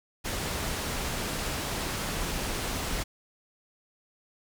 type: low-pass noise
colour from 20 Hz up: pink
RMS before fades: -32 dBFS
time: 0.24-3.04 s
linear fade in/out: 20 ms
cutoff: 12000 Hz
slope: 12 dB/octave
effects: none